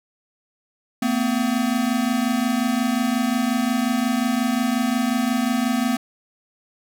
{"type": "tone pair together", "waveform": "square", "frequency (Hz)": [227.7, 253.3], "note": ["A#3", "B3"], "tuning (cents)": [-40, 44], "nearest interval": "major second", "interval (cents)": 184, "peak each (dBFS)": [-23, -22], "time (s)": [1.02, 5.97], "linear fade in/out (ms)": 5, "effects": []}